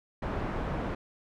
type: low-pass noise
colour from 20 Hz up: pink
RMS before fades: -33 dBFS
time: 0.22-0.95 s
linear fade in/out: 5 ms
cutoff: 1300 Hz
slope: 12 dB/octave
effects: none